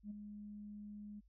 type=tone with ADSR envelope; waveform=sine; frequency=207.7 Hz; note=G#3; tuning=in tune; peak=-40 dBFS; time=0.03-1.21 s; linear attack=76 ms; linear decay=12 ms; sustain=-7 dB; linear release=23 ms; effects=tanh soft clip ceiling -38 dBFS + added 50 Hz sine -65 dBFS peak until 1.28 s